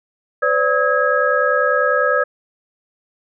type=tone cluster; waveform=sine; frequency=508 / 578 / 1279 / 1646 Hz; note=B4 / D5 / D#6 / G#6; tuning=+49 / -28 / +47 / -16 cents; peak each=-19 dBFS; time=0.42-2.24 s; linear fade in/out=10 ms; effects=none